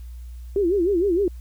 sine tone with vibrato, 370 Hz, F#4, in tune, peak -17 dBFS, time 0.56-1.28 s, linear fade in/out 2 ms, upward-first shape sine, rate 6.5 Hz, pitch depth 190 cents each way, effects added 60 Hz sine -34 dBFS peak until 1.4 s + white hiss -59 dBFS RMS until 1.4 s

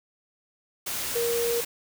sine tone in noise, 470 Hz, A#4, 14 cents sharp, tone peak -24 dBFS, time 1.15-1.61 s, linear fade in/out 10 ms, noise white, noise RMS -31 dBFS, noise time 0.86-1.65 s, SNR +4 dB, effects none

